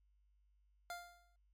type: tone with exponential decay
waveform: 25% pulse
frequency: 699 Hz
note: F5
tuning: 1 cent sharp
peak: -38 dBFS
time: 0.9-1.36 s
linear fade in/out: 1 ms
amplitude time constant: 100 ms
effects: added 50 Hz sine -70 dBFS peak until 1.53 s + MP3 64 kbps